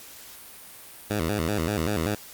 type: tone with vibrato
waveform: 10% pulse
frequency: 92 Hz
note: F#2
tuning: 9 cents flat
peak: -16 dBFS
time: 1.1-2.15 s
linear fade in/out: 5 ms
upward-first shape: square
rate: 5.2 Hz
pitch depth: 220 cents each way
effects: white hiss -45 dBFS RMS until 2.33 s + Opus 48 kbps